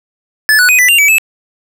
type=tone with pitch steps; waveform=square; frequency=1734 / 1478 / 2500 / 1986 / 2784 / 2289 / 2609 Hz; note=A6 / F#6 / D#7 / B6 / F7 / D7 / E7; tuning=-26 / -2 / +8 / +9 / -6 / -45 / -18 cents; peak=-6 dBFS; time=0.49-1.183 s; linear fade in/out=0 ms; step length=99 ms; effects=none